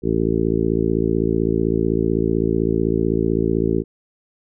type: harmonic tone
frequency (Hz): 55.8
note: A1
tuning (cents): +25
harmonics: 1 / 2 / 3 / 4 / 5 / 6 / 7 / 8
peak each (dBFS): -27 / -27 / -24 / -25 / -25 / -23 / -22 / -27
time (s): 0.02-3.84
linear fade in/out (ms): 50
effects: none